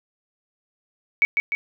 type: tone with echo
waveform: sine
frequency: 2257 Hz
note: C#7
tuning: 31 cents sharp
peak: -13 dBFS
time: 1.22-1.25 s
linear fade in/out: 0 ms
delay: 150 ms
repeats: 2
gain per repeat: -4 dB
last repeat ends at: 1.55 s
effects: none